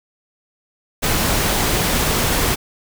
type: noise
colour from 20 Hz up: pink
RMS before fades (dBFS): -18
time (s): 1.02-2.56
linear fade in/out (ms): 20
effects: none